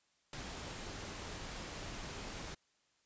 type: noise with ADSR envelope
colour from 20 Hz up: pink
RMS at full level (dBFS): -42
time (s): 0.33-2.55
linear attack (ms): 3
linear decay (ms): 6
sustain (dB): -3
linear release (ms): 12
effects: white hiss -75 dBFS RMS until 3.05 s + resampled to 16000 Hz